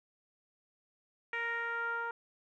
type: tone with low-pass filter sweep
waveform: 10% pulse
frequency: 466.2 Hz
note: A#4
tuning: in tune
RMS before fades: -36 dBFS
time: 1.33-2.11 s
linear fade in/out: 2 ms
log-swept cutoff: 2100 to 1200 Hz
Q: 4.3
effects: none